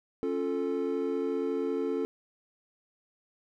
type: chord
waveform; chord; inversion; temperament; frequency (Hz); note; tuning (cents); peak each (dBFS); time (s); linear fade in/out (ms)
triangle; Db augmented; none; equal with one note detuned; 274.5 / 349.2 / 440; Db4 / F4 / A4; -17 / 0 / 0; -31 / -32 / -29; 0.23-2.05; 0
effects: none